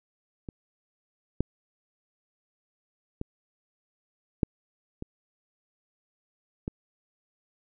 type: clicks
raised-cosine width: 3 ms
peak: -24 / -11 / -19 / -9 / -22 / -18 dBFS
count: 6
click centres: 0.488 / 1.406 / 3.214 / 4.432 / 5.024 / 6.679 s
effects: none